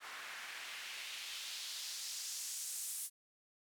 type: noise with band-pass filter sweep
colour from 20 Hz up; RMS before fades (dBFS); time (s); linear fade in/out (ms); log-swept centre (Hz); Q
white; -45; 0-3.1; 50; 1400 to 9800; 1.4
effects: none